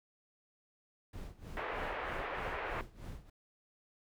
brown noise with tremolo, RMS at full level -43 dBFS, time 1.13-3.3 s, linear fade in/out 5 ms, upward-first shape sine, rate 3.2 Hz, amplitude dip 85%
pink band-pass noise, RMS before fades -40 dBFS, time 1.57-2.81 s, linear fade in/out 0 ms, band 410 to 2300 Hz, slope 24 dB/octave
effects none

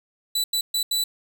sawtooth tone bursts at uneven times, 3967 Hz, B7, 7 cents sharp, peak -18 dBFS, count 4, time 0.35-0.44 / 0.53-0.61 / 0.74-0.83 / 0.91-1.04 s, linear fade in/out 5 ms, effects none

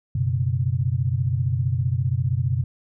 sine chord, F# suspended fourth, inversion none, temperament equal, 92.5 / 123.47 / 138.59 Hz, F#2 / B2 / C#3, 0 / 0 / 0 cents, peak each -25 / -22 / -26 dBFS, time 0.15-2.64 s, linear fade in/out 5 ms, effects none

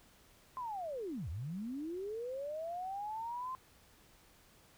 sine linear two-way sweep, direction down then up, 1050 to 70.5 to 1050 Hz, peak -38 dBFS, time 0.57-3.55 s, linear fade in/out 0 ms, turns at 1.29 s, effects pink hiss -64 dBFS RMS until 4.77 s

